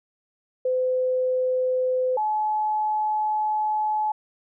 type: tone pair in turn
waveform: sine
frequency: 510 / 855.2 Hz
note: C5 / A5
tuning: -44 / -49 cents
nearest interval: major sixth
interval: 895 cents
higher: second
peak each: -20 / -21 dBFS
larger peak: first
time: 0.65-2.17 / 2.17-4.12 s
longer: second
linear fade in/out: 5 ms
effects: none